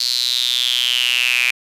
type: tone with high-pass filter sweep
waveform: sawtooth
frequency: 123.47 Hz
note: B2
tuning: in tune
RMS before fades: -18 dBFS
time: 0-1.51 s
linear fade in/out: 5 ms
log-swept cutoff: 4400 to 2400 Hz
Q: 8.5
effects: resampled to 32000 Hz